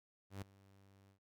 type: tone with ADSR envelope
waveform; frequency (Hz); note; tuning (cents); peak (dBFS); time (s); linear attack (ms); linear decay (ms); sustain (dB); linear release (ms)
sawtooth; 98; G2; 0; -38; 0.3-1.19; 120; 8; -22; 99
effects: none